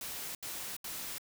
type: noise bursts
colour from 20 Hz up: white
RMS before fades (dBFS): -41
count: 3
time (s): 0.01-1.182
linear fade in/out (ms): 2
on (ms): 340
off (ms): 76
effects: none